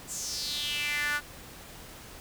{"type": "tone with high-pass filter sweep", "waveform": "sawtooth", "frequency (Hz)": 293.7, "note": "D4", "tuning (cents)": 0, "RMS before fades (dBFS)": -32, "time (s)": [0.07, 1.21], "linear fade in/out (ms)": 50, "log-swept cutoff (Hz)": [7800, 1400], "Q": 4.6, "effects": ["pink hiss -47 dBFS RMS until 2.2 s"]}